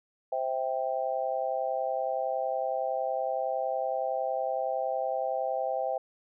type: chord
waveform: sine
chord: C major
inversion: none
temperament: just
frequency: 523.3 / 654.1 / 784.9 Hz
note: C5 / E5 / G5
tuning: 0 / -14 / +2 cents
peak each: -32 dBFS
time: 0.32-5.98 s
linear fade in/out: 5 ms
effects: none